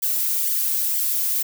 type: noise with flanger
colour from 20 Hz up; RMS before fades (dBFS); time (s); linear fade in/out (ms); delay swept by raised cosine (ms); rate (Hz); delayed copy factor
violet; -22; 0.02-1.43; 10; 0.74 to 3.44; 2.1; -0.7
effects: none